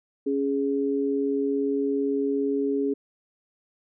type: tone pair together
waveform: sine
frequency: 277.7 / 415.3 Hz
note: C#4 / G#4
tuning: +3 / 0 cents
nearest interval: perfect fifth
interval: 697 cents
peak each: -25 dBFS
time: 0.26-2.94 s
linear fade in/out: 10 ms
effects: none